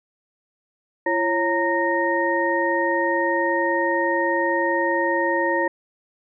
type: tone cluster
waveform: sine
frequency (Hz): 340.4 / 549 / 924 / 1855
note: F4 / C#5 / A#5 / A#6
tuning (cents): -44 / -17 / -16 / -9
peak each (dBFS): -24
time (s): 1.06-5.68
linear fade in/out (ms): 5
effects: none